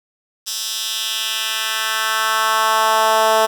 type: tone with high-pass filter sweep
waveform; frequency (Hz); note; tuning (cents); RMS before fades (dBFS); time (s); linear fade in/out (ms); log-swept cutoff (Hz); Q
10% pulse; 220; A3; 0; -18; 0.46-3.47; 20; 5000 to 590; 1.6
effects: none